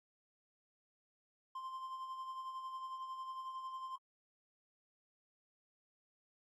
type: tone with tremolo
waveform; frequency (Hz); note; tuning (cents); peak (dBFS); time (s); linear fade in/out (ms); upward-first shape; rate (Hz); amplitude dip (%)
triangle; 1046.5; C6; 0; -39; 1.55-3.96; 5; sine; 11; 45
effects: AAC 32 kbps